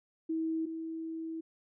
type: tone pair in turn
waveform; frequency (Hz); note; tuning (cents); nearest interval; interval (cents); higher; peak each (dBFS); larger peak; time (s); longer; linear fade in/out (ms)
sine; 322.5 / 324.4; E4 / E4; -38 / -28; unison; 10; second; -30 / -36; first; 0.29-0.66 / 0.66-1.41; second; 10
effects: none